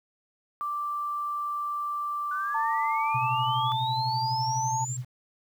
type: tone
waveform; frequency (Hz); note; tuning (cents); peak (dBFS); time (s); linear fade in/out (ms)
sine; 1174.7; D6; 0; -28; 0.61-3.72; 0
type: exponential sweep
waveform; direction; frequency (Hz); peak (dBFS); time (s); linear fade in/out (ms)
sine; up; 1463 to 7470; -33; 2.31-4.97; 5
type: tone with pitch glide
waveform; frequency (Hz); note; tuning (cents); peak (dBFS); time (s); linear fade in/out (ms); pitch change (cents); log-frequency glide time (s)
sine; 898 to 884.6; A5 to A5; +35 to +9; -26; 2.54-4.85; 10; -26; 2.66-3.29
type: tone with tremolo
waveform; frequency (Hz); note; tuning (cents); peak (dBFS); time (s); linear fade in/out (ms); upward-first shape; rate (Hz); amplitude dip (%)
sine; 125.3; B2; +25; -28; 3.14-5.05; 10; sine; 12; 75
effects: 9-bit